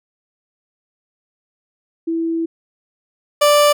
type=tone pair in turn; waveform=sine / 30% pulse; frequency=329.6 / 587.3 Hz; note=E4 / D5; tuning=0 / 0 cents; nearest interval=minor seventh; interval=1000 cents; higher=second; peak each=-17 / -7 dBFS; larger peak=second; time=2.07-2.46 / 3.41-3.73 s; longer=first; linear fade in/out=10 ms; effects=none